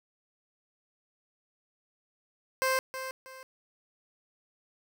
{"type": "tone with echo", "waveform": "15% pulse", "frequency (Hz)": 523.3, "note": "C5", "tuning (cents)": 0, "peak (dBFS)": -19, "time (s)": [2.62, 2.79], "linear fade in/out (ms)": 0, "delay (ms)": 320, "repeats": 2, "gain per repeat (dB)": -10, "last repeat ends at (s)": 3.43, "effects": []}